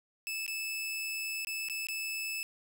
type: tone with dropouts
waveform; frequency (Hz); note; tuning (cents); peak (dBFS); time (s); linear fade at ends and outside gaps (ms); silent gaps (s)
sawtooth; 2619; E7; -12; -31; 0.27-2.43; 0; 0.464-0.479 / 1.448-1.471 / 1.686-1.698 / 1.869-1.886
effects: none